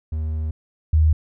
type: tone pair in turn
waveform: triangle / sine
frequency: 78.2 / 78.2 Hz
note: D#2 / D#2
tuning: +9 / +9 cents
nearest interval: unison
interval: 0 cents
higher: neither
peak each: -20 / -12 dBFS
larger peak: second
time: 0.12-0.51 / 0.93-1.13 s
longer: first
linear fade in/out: 5 ms
effects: none